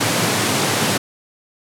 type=high-pass noise; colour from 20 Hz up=pink; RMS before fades=-18 dBFS; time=0-0.98 s; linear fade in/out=10 ms; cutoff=100 Hz; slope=96 dB/octave; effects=low-pass 11000 Hz 12 dB/octave